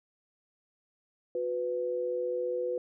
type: tone pair together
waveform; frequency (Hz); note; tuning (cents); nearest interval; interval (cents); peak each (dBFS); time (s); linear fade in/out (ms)
sine; 362.8 / 497.7; F#4 / B4; -34 / +13; perfect fourth; 547; -35 / -30; 1.35-2.78; 2
effects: none